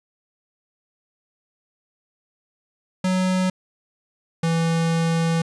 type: tone pair in turn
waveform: square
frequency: 185.4 / 165.2 Hz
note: F#3 / E3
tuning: +4 / +4 cents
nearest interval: major second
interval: 200 cents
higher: first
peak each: -19 dBFS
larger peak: neither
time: 3.04-3.5 / 4.43-5.42 s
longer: second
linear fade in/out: 5 ms
effects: resampled to 22050 Hz + 10-bit